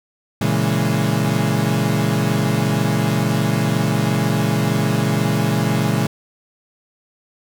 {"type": "chord", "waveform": "35% pulse", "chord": "A# half-diminished seventh", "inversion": "none", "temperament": "equal", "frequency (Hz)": [116.54, 138.59, 164.81, 207.7], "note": ["A#2", "C#3", "E3", "G#3"], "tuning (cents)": [0, 0, 0, 0], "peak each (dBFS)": -20, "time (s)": [0.41, 6.07], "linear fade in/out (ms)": 5, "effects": []}